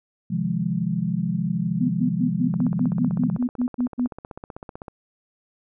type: chord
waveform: sine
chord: F minor seventh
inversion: second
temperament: equal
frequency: 130.81 / 155.56 / 174.61 / 207.7 Hz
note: C3 / Eb3 / F3 / Ab3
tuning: 0 / 0 / 0 / 0 cents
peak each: -30 / -30 / -24 / -27 dBFS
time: 0.3-3.38 s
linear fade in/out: 10 ms
type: tone bursts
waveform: sine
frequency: 246.9 Hz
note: B3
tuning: in tune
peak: -19 dBFS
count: 12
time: 1.8-4.076 s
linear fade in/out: 20 ms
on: 98 ms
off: 100 ms
type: click train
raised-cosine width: 1 ms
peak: -22 dBFS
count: 38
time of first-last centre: 2.54-4.882 s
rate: 15.8 Hz
effects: none